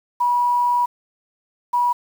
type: tone bursts at uneven times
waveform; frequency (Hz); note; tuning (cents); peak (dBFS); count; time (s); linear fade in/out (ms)
sine; 971; B5; -30; -15; 2; 0.2-0.86 / 1.73-1.93; 10
effects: 7-bit